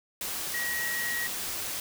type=tone in noise; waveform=sine; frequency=1905 Hz; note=A#6; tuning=37 cents sharp; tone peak=-30 dBFS; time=0.54-1.27 s; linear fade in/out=2 ms; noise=white; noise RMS=-34 dBFS; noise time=0.21-1.8 s; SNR=+1 dB; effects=none